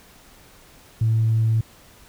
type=tone; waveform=sine; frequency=111.8 Hz; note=A2; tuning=28 cents sharp; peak=-15 dBFS; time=1.01-1.61 s; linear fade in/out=5 ms; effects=tanh soft clip ceiling -12 dBFS + pink hiss -50 dBFS RMS until 2.08 s